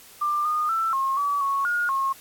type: tone with pitch steps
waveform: sine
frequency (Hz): 1189 / 1225 / 1332 / 1076 / 1144 / 1105 / 1431 / 1082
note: D6 / D#6 / E6 / C6 / D6 / C#6 / F6 / C#6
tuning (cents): +21 / -27 / +18 / +48 / -46 / -6 / +42 / -42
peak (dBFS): -21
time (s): 0.21-2.13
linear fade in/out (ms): 10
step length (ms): 240
effects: white hiss -48 dBFS RMS until 2.2 s + AAC 64 kbps